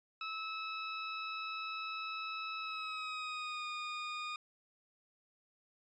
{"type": "tone with pitch glide", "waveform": "20% pulse", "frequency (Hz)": [1300, 1227], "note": ["E6", "D#6"], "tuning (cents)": [-24, -25], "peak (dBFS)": -34, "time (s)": [0.21, 4.36], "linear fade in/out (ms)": 2, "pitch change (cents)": -101, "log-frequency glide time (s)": [2.59, 3.66], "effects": ["resampled to 16000 Hz"]}